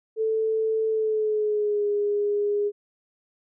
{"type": "tone with pitch glide", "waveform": "sine", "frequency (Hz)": [441, 411.5], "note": ["A4", "G#4"], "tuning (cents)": [4, -16], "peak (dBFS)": -21, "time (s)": [0.16, 2.72], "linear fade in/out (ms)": 50, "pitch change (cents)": -120, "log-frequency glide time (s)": [0.88, 1.87], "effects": []}